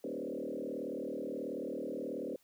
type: tone with frequency modulation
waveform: sine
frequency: 392 Hz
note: G4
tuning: in tune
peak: -36 dBFS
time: 0.04-2.36 s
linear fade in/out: 2 ms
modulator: 38.5 Hz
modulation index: 4.2
effects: white hiss -70 dBFS RMS until 2.43 s